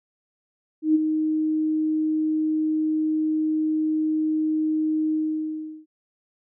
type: tone with ADSR envelope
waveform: sine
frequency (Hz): 311.5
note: D#4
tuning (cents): +2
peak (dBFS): -13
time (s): 0.82-5.86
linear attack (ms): 130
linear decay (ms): 21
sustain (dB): -7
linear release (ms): 730
effects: none